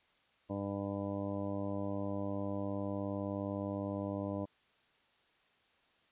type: harmonic tone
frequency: 99.7 Hz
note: G2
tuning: 30 cents sharp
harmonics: 1 / 2 / 3 / 4 / 5 / 6 / 7 / 8 / 9 / 10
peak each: -42 / -41 / -40 / -52 / -45 / -42 / -53 / -54 / -55 / -50 dBFS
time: 0.49-4.46 s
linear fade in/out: 20 ms
effects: white hiss -70 dBFS RMS until 6.11 s + resampled to 8000 Hz